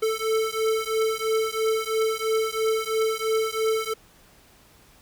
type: beating tone pair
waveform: square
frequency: 440 / 443 Hz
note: A4 / A4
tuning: 0 / +12 cents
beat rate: 3 Hz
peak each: -26 dBFS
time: 0.02-3.94 s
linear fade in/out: 10 ms
effects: pink hiss -55 dBFS RMS until 5.01 s